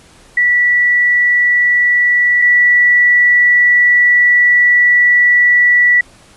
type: tone pair in turn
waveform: sine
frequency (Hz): 1950 / 1950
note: B6 / B6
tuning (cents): -23 / -23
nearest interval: unison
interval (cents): 0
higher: neither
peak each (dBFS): -8 / -6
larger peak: second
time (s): 0.37-2.42 / 2.42-6.01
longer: second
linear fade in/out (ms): 5
effects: pink hiss -44 dBFS RMS until 6.36 s + resampled to 24000 Hz